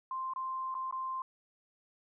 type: tone with dropouts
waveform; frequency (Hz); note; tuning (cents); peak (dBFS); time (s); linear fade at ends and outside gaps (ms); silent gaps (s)
sine; 1046.5; C6; 0; -34; 0.11-1.22; 2; 0.336-0.36 / 0.743-0.75 / 0.911-0.925
effects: none